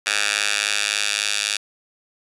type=tone with high-pass filter sweep; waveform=10% pulse; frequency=103.6 Hz; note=G#2; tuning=4 cents flat; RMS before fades=-22 dBFS; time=0.06-1.57 s; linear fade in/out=5 ms; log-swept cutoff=2000 to 3100 Hz; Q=1.1; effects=resampled to 24000 Hz